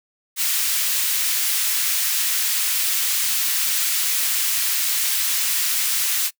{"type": "high-pass noise", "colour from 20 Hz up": "white", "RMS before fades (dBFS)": -21, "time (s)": [0.36, 6.31], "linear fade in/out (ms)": 50, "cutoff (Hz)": 1800, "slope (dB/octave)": 12, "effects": ["noise-tail reverb RT60 0.1 s tail -23 dB re dry"]}